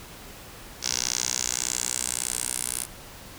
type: tone with band-pass filter sweep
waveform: 10% pulse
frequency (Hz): 61.74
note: B1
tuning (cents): 0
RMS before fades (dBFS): -29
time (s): 0.81-2.87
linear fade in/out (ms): 50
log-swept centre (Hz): 5700 to 10000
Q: 3.5
effects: pink hiss -44 dBFS RMS until 3.38 s